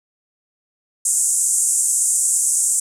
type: band-pass noise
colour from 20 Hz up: white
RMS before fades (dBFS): -18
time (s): 1.05-2.8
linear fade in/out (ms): 5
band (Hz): 7100 to 9400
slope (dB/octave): 48
effects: none